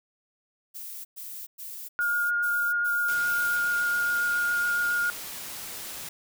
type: noise bursts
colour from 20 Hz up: violet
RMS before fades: -39 dBFS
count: 7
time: 0.74-3.57 s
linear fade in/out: 20 ms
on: 310 ms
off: 110 ms
type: tone with vibrato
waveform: sine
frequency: 1424 Hz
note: F6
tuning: 33 cents sharp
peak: -23 dBFS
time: 1.99-5.1 s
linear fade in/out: 0 ms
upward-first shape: triangle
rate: 7.2 Hz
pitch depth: 14 cents each way
type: noise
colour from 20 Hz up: white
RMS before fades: -38 dBFS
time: 3.08-6.09 s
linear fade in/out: 5 ms
effects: none